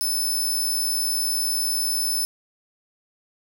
15% pulse tone, 5270 Hz, E8, 1 cent flat, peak -16 dBFS, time 0.01-2.25 s, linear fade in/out 0 ms, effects 7-bit

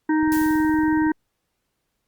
harmonic tone, 311.1 Hz, D#4, in tune, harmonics 1 / 3 / 5 / 6, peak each -17 / -27 / -31 / -33 dBFS, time 0.09-1.12 s, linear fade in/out 5 ms
click train, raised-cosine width 5 ms, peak -26 dBFS, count 19, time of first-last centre 0.23-1.067 s, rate 21.5 Hz
blue noise with exponential decay, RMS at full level -30 dBFS, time 0.32-1.11 s, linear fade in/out 0 ms, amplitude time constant 170 ms
effects pink hiss -75 dBFS RMS until 2.07 s + Opus 48 kbps

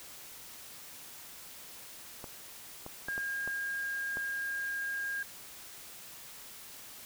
clicks, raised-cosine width 1 ms, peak -28 dBFS, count 6, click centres 2.242 / 2.864 / 3.085 / 3.179 / 3.476 / 4.171 s
sine tone, 1618 Hz, G#6, 46 cents flat, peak -33 dBFS, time 3.08-5.23 s, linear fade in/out 5 ms
effects white hiss -49 dBFS RMS until 7.05 s

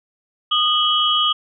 sine tone cluster, 1230 / 2977 / 3258 Hz, D#6 / F#7 / G#7, -20 / +10 / -34 cents, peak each -19 dBFS, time 0.51-1.33 s, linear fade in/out 10 ms, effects none

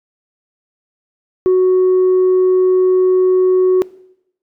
sine tone, 370 Hz, F#4, in tune, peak -6 dBFS, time 1.46-3.82 s, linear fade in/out 0 ms, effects noise-tail reverb RT60 0.8 s tail -22 dB re dry + tanh soft clip ceiling -7 dBFS

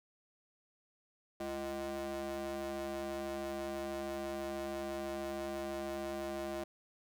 35% pulse ring-modulated tone, 138.59 Hz, C#3, in tune, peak -33 dBFS, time 1.4-6.64 s, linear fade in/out 5 ms, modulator 482 Hz, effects none

